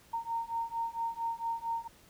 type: beating tone pair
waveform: sine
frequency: 918 / 922.4 Hz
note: A#5 / A#5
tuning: -27 / -19 cents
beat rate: 4.4 Hz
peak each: -36 / -35 dBFS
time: 0.13-1.88 s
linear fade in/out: 10 ms
effects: pink hiss -60 dBFS RMS until 2.09 s